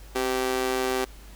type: tone with amplitude modulation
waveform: sawtooth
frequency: 387.9 Hz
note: G4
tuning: 18 cents flat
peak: -16 dBFS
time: 0.15-1.05 s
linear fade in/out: 10 ms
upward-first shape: sine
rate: 126 Hz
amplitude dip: 95%
effects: added 50 Hz sine -43 dBFS peak until 1.35 s + pink hiss -51 dBFS RMS until 1.35 s